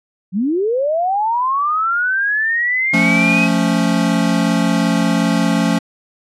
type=linear sweep; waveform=sine; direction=up; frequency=170.6 to 2563 Hz; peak=-14 dBFS; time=0.32-3.49 s; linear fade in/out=50 ms
type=chord; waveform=square; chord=F augmented; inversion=none; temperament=equal; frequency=174.61 / 220 / 277.2 Hz; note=F3 / A3 / C#4; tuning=0 / 0 / 0 cents; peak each=-18 / -18 / -19 dBFS; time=2.93-5.79 s; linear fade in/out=10 ms
effects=low-pass 9000 Hz 12 dB/octave

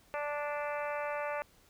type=harmonic tone; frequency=293.1 Hz; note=D4; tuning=3 cents flat; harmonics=2 / 3 / 4 / 5 / 6 / 7 / 8 / 9; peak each=-36 / -40 / -42 / -44 / -46 / -47 / -48 / -49 dBFS; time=0.14-1.42 s; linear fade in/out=0 ms; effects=pink hiss -64 dBFS RMS until 1.69 s

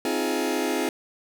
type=chord; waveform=sawtooth; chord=F minor seventh; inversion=second; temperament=just; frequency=261.9 / 314.3 / 349.2 / 419.1 Hz; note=C4 / Eb4 / F4 / Ab4; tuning=+2 / +18 / 0 / +16 cents; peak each=-25 dBFS; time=0.05-0.89 s; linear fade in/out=2 ms; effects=none

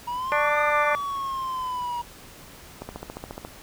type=exponential two-way sweep; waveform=triangle; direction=up then down; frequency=951 to 1221 to 951 Hz; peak=-25 dBFS; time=0.07-2.02 s; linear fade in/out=10 ms; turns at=0.6 s
type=harmonic tone; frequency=295.6 Hz; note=D4; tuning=11 cents sharp; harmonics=2 / 3 / 4 / 5 / 6 / 7 / 8; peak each=-25 / -27 / -28 / -29 / -30 / -30 / -31 dBFS; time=0.32-0.95 s; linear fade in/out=0 ms
type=click train; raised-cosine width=1 ms; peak=-20 dBFS; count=10; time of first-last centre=2.82-3.449 s; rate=14.3 Hz
effects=pink hiss -46 dBFS RMS until 3.62 s

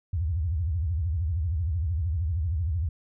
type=tone with vibrato; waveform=sine; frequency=81.8 Hz; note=E2; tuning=13 cents flat; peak=-24 dBFS; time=0.13-2.89 s; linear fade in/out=5 ms; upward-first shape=sine; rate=13 Hz; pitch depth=250 cents each way; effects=none

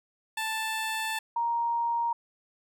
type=tone pair in turn; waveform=15% pulse / sine; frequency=881 / 936.3 Hz; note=A5 / A#5; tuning=+2 / +7 cents; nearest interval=minor second; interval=105 cents; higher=second; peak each=-23 / -25 dBFS; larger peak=first; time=0.37-1.19 / 1.36-2.13 s; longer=first; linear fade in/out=5 ms; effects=none

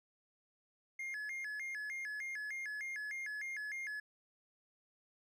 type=tone with vibrato; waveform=triangle; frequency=1902 Hz; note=A#6; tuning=34 cents sharp; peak=-38 dBFS; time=0.99-4 s; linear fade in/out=5 ms; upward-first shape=square; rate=3.3 Hz; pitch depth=190 cents each way; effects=none

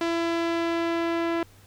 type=tone with low-pass filter sweep; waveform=sawtooth; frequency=335.4 Hz; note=E4; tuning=30 cents sharp; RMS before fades=-26 dBFS; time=0.01-1.43 s; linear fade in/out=2 ms; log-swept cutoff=4700 to 2500 Hz; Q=0.78; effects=added 99 Hz sine -53 dBFS peak until 1.66 s + pink hiss -56 dBFS RMS until 1.66 s

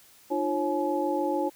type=tone cluster; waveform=sine; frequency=301.5 / 348.4 / 544 / 850 Hz; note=D4 / F4 / C#5 / G#5; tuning=+46 / -4 / -33 / +40 cents; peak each=-30 dBFS; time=0.3-1.5 s; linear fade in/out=20 ms; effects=white hiss -56 dBFS RMS until 1.55 s

